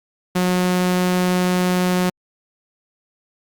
sawtooth tone, 181.2 Hz, F#3, 36 cents flat, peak -12 dBFS, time 0.35-2.1 s, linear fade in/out 10 ms, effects Opus 48 kbps

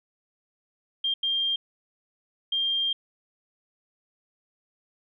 sine tone bursts at uneven times, 3196 Hz, G7, 33 cents sharp, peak -23 dBFS, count 3, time 1.04-1.14 / 1.23-1.56 / 2.52-2.93 s, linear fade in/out 5 ms, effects none

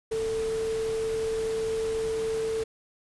sine tone in noise, 445.1 Hz, A4, 20 cents sharp, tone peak -26 dBFS, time 0.11-2.64 s, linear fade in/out 10 ms, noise pink, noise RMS -40 dBFS, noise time 0.11-2.64 s, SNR +11 dB, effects resampled to 24000 Hz

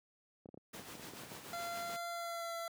clicks, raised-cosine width 2 ms, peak -37 dBFS, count 12, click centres 0.458 / 0.489 / 0.543 / 0.575 / 0.749 / 0.795 / 0.953 / 0.996 / 1.086 / 1.136 / 1.235 / 1.318 s
pink noise with tremolo, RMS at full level -47 dBFS, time 0.73-1.97 s, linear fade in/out 10 ms, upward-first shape sine, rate 6.9 Hz, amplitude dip 45%
25% pulse tone with pitch glide, 688 to 674.2 Hz, F5 to E5, -26 to +39 cents, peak -36 dBFS, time 1.53-2.68 s, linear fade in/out 2 ms, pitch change -35 cents, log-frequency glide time 2.09-2.51 s
effects high-pass 150 Hz 12 dB/octave

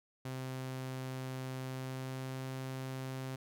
sawtooth tone with pitch glide, 130.3 to 131.51 Hz, C3 to C3, -7 to +9 cents, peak -35 dBFS, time 0.25-3.36 s, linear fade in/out 5 ms, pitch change +16 cents, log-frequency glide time 1.6-2.52 s, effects none

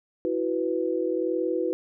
sine chord, E suspended second, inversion none, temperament just, 329.6 / 370.8 / 494.4 Hz, E4 / F#4 / B4, 0 / +4 / +2 cents, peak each -28 dBFS, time 0.25-1.73 s, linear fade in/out 0 ms, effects none

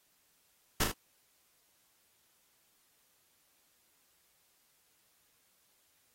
pink noise with echo, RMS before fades -28 dBFS, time 0.8-0.84 s, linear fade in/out 5 ms, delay 39 ms, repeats 2, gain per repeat -5 dB, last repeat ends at 0.918 s, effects white hiss -71 dBFS RMS until 6.14 s + AAC 48 kbps

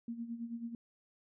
sine tone with tremolo, 233.1 Hz, A#3, in tune, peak -36 dBFS, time 0.08-0.75 s, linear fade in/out 2 ms, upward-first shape sine, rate 9.2 Hz, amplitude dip 70%, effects none

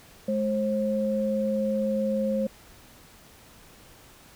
sine tone pair together, 211.7 / 534 Hz, G#3 / C5, +33 / +35 cents, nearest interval octave + major third, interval 1602 cents, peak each -26 dBFS, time 0.28-2.47 s, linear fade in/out 5 ms, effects pink hiss -52 dBFS RMS until 4.35 s

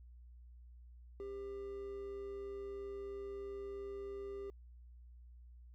triangle tone with amplitude modulation, 397.9 Hz, G4, 26 cents sharp, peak -39 dBFS, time 1.2-4.5 s, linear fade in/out 0 ms, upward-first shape sine, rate 123 Hz, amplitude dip 35%, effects added 60 Hz sine -54 dBFS peak until 5.74 s

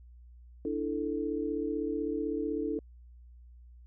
sine chord, D suspended second, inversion none, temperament equal, 293.7 / 329.6 / 440 Hz, D4 / E4 / A4, 0 / 0 / 0 cents, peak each -34 / -35 / -34 dBFS, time 0.65-2.79 s, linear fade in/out 2 ms, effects added 60 Hz sine -50 dBFS peak until 3.86 s

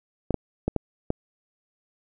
clicks, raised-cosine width 2 ms, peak -10 dBFS, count 5, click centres 0.307 / 0.343 / 0.68 / 0.763 / 1.104 s, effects none

